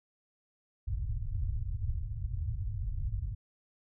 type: low-pass noise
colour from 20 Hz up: white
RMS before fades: -34 dBFS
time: 0.87-3.35 s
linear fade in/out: 10 ms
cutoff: 110 Hz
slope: 48 dB/octave
effects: none